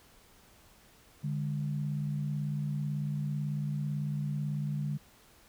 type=tone pair together; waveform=sine; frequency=146.83 / 204.9 Hz; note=D3 / G#3; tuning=0 / -23 cents; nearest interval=tritone; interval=577 cents; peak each=-31 / -38 dBFS; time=1.23-4.98 s; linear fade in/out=20 ms; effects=pink hiss -60 dBFS RMS until 5.48 s